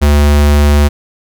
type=tone; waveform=square; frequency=73 Hz; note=D2; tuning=10 cents flat; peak=-6 dBFS; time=0.01-0.89 s; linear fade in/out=20 ms; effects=none